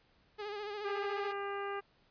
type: tone with vibrato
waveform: sawtooth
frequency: 414.3 Hz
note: G#4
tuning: 4 cents flat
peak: -35 dBFS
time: 0.38-1.33 s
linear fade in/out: 20 ms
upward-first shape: sine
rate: 14 Hz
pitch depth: 52 cents each way
type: harmonic tone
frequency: 400 Hz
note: G4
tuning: 35 cents sharp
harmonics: 1 / 2 / 3 / 4 / 5 / 6 / 7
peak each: -39 / -43 / -42 / -46 / -50 / -54 / -53 dBFS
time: 0.84-1.81 s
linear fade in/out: 20 ms
effects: pink hiss -69 dBFS RMS until 2.1 s + resampled to 11025 Hz